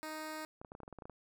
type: tone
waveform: 10% pulse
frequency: 311.1 Hz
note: D#4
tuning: in tune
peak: -33 dBFS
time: 0.03-0.45 s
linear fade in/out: 0 ms
type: clicks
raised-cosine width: 1 ms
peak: -34 dBFS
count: 12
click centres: 0.615 / 0.648 / 0.719 / 0.751 / 0.803 / 0.833 / 0.879 / 0.927 / 0.987 / 1.022 / 1.055 / 1.097 s
effects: none